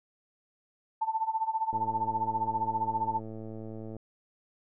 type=tone with tremolo; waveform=sine; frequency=887 Hz; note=A5; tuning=14 cents sharp; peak=-24 dBFS; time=1.01-3.2 s; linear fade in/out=10 ms; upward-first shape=sine; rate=15 Hz; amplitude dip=85%
type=click train; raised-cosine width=2 ms; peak=-29 dBFS; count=247; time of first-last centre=1.73-3.966 s; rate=110 Hz
effects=none